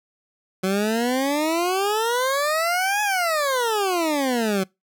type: exponential two-way sweep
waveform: 20% pulse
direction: up then down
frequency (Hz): 185 to 849 to 185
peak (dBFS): -15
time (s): 0.63-4.64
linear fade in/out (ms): 10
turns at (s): 3.02
effects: noise-tail reverb RT60 0.2 s tail -24 dB re dry